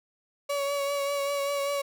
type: tone with vibrato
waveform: 35% pulse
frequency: 564 Hz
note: C#5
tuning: 30 cents sharp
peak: -25 dBFS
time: 0.49-1.82 s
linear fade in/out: 10 ms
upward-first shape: triangle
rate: 5.1 Hz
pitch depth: 27 cents each way
effects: none